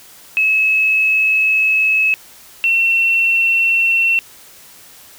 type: tone pair in turn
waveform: sine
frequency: 2583 / 2709 Hz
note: E7 / E7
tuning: -36 / +47 cents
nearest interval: minor second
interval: 83 cents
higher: second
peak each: -11 dBFS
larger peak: neither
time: 0.37-2.14 / 2.64-4.19 s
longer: first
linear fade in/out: 0 ms
effects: white hiss -42 dBFS RMS until 5.18 s